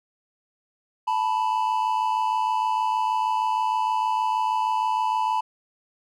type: tone pair together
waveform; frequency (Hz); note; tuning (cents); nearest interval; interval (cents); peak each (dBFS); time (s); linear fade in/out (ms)
triangle; 878 / 984.4; A5 / B5; -4 / -6; major second; 198; -22; 1.07-5.41; 10
effects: none